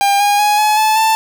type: tone with pitch steps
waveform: 45% pulse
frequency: 801 / 816.9 / 833.1 / 849.6 / 866.5 / 883.6 Hz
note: G5 / G#5 / G#5 / G#5 / A5 / A5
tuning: +37 / -29 / +5 / +39 / -27 / +7 cents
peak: -10 dBFS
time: 0.01-1.15 s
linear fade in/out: 0 ms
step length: 190 ms
effects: none